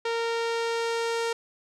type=tone with low-pass filter sweep; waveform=sawtooth; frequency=461.6 Hz; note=A#4; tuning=17 cents flat; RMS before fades=-28 dBFS; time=0.05-1.33 s; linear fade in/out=5 ms; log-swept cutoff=4500 to 7300 Hz; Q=0.93; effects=none